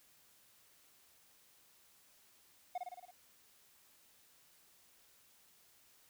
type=tone with echo; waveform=triangle; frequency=723 Hz; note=F#5; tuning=40 cents flat; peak=-34 dBFS; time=2.75-2.78 s; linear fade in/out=5 ms; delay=55 ms; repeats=6; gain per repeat=-3 dB; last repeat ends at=3.11 s; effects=white hiss -67 dBFS RMS until 6.09 s